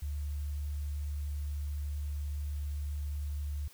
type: tone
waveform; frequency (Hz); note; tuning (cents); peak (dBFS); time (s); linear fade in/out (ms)
sine; 72.9; D2; -12; -33; 0.02-3.68; 5
effects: white hiss -58 dBFS RMS until 3.73 s